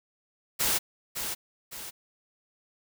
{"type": "noise with echo", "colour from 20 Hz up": "white", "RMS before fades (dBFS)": -26, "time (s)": [0.59, 0.79], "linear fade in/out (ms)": 20, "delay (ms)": 560, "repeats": 2, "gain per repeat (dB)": -7, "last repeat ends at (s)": 1.91, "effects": []}